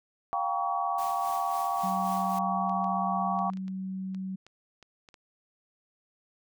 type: chord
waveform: sine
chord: G half-diminished seventh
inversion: third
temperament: just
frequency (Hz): 705.6 / 784 / 940.8 / 1128.9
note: F5 / G5 / Bb5 / Db6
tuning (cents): +18 / 0 / +16 / +31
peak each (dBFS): -32 / -31 / -37 / -31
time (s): 0.33-3.5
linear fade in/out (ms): 0
type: noise with tremolo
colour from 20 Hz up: white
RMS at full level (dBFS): -44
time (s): 0.98-2.39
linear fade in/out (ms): 5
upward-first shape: sine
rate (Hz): 3.7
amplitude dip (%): 50
type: tone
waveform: sine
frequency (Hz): 189.3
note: F#3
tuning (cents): +40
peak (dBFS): -32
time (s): 1.83-4.36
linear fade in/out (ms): 10
type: clicks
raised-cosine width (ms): 0.2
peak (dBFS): -34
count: 12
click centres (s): 2.172 / 2.695 / 2.843 / 3.39 / 3.535 / 3.572 / 3.681 / 4.147 / 4.466 / 4.827 / 5.088 / 5.142
effects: none